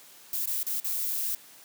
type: noise with dropouts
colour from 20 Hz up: violet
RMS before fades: -30 dBFS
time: 0.33-1.35 s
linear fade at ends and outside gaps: 2 ms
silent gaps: 0.459-0.473 / 0.631-0.666 / 0.801-0.844 s
effects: white hiss -52 dBFS RMS until 1.64 s + high-pass 150 Hz 12 dB/octave